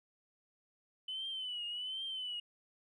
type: tone with vibrato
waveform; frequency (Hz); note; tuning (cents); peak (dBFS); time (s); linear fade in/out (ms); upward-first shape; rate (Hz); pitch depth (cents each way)
sine; 3006; F#7; +27; -37; 1.08-2.4; 5; triangle; 1.3; 100
effects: tanh soft clip ceiling -33 dBFS